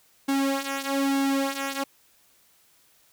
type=tone with flanger; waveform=sawtooth; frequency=274.4 Hz; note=C#4; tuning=17 cents flat; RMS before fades=-26 dBFS; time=0.28-1.84 s; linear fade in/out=10 ms; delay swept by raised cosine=1.6 to 3.9 ms; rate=1.1 Hz; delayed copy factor=-0.75; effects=white hiss -61 dBFS RMS until 3.12 s